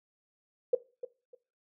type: tone with echo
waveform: sine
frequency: 493.9 Hz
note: B4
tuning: in tune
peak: -19 dBFS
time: 0.73-0.75 s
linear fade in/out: 5 ms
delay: 300 ms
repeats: 2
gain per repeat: -14 dB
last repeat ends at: 1.35 s
effects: noise-tail reverb RT60 0.3 s tail -17 dB re dry